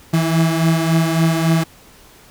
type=beating tone pair; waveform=35% pulse; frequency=162.6 / 166.2 Hz; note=E3 / E3; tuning=-23 / +15 cents; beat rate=3.6 Hz; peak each=-13 / -18 dBFS; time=0.13-1.64 s; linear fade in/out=10 ms; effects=pink hiss -46 dBFS RMS until 2.3 s